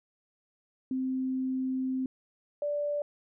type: tone pair in turn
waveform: sine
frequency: 260.3 / 584.4 Hz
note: C4 / D5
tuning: -9 / -9 cents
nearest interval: octave + major second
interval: 1400 cents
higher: second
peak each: -28 dBFS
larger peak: neither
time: 0.91-2.06 / 2.62-3.02 s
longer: first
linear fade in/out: 2 ms
effects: none